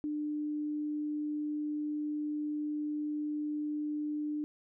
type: tone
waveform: sine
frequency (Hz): 299.1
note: D4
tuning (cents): +32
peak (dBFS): -32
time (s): 0.04-4.44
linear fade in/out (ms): 0
effects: none